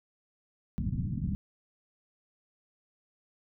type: low-pass noise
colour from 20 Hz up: white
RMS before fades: -32 dBFS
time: 0.78-1.35 s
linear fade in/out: 0 ms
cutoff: 230 Hz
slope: 48 dB/octave
effects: none